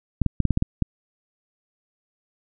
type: clicks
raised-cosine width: 5 ms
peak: -7 dBFS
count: 8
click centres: 0.217 / 0.263 / 0.403 / 0.453 / 0.507 / 0.574 / 0.624 / 0.823 s
effects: none